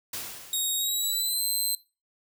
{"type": "noise with exponential decay", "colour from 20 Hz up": "white", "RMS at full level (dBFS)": -33, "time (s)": [0.13, 1.15], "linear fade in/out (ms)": 5, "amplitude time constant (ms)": 220}
{"type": "tone with pitch glide", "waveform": "15% pulse", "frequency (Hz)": [3760, 4100], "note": ["A#7", "C8"], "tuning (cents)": [14, -36], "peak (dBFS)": -19, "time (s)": [0.53, 1.75], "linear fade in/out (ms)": 2, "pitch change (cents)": 150, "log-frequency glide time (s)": [0.77, 1.41]}
{"effects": ["noise-tail reverb RT60 0.3 s tail -21 dB re dry"]}